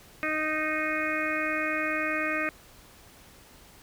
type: harmonic tone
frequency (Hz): 309.9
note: D#4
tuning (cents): -7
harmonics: 1 / 2 / 4 / 5 / 6 / 7 / 8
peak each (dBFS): -34 / -34 / -34 / -34 / -34 / -34 / -34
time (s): 0.23-2.49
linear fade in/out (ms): 0
effects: pink hiss -53 dBFS RMS until 3.82 s